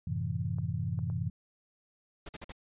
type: chord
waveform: sine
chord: F# half-diminished seventh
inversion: none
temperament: equal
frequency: 92.5 / 110 / 130.81 / 164.81 Hz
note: F#2 / A2 / C3 / E3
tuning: 0 / 0 / 0 / 0 cents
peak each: -36 dBFS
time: 0.07-1.3 s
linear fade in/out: 5 ms
type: clicks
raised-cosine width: 1 ms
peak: -37 dBFS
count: 3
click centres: 0.585 / 0.99 / 1.1 s
type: noise bursts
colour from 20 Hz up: pink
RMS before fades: -43 dBFS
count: 4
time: 2.26-2.521 s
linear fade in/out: 5 ms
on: 30 ms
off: 47 ms
effects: resampled to 8000 Hz